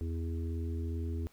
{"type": "harmonic tone", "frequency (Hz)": 82.5, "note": "E2", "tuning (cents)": 2, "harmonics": [1, 3, 4, 5], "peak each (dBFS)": [-33, -43, -45, -47], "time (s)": [0.01, 1.27], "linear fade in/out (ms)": 0, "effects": ["pink hiss -65 dBFS RMS until 1.32 s"]}